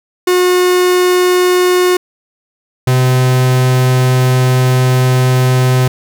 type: tone pair in turn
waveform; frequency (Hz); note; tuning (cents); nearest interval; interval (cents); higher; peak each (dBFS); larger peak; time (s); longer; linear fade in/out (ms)
45% pulse; 361.9 / 127.95; F#4 / C3; -38 / -38; octave + tritone; 1800; first; -8; neither; 0.27-1.97 / 2.87-5.88; second; 5
effects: none